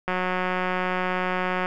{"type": "click train", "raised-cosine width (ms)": 0.5, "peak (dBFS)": -11, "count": 290, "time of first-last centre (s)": [0.08, 1.659], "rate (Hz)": 183, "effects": []}